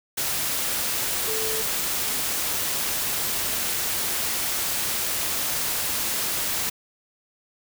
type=tone in noise; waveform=sine; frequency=440 Hz; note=A4; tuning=in tune; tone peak=-30 dBFS; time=1.27-1.62 s; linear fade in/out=10 ms; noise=white; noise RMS=-26 dBFS; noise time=0.17-6.7 s; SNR=-7 dB; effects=none